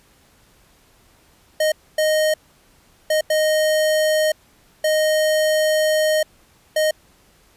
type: tone bursts at uneven times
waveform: square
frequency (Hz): 620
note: D#5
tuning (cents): -6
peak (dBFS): -16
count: 6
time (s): 1.6-1.72 / 1.98-2.34 / 3.1-3.21 / 3.3-4.32 / 4.84-6.23 / 6.76-6.91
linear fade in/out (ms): 5
effects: pink hiss -55 dBFS RMS until 7.56 s + resampled to 32000 Hz